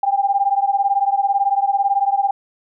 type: beating tone pair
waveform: sine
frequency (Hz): 789 / 807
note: G5 / G#5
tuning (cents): +11 / -50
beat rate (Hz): 18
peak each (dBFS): -17 / -18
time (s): 0.03-2.31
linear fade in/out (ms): 5
effects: none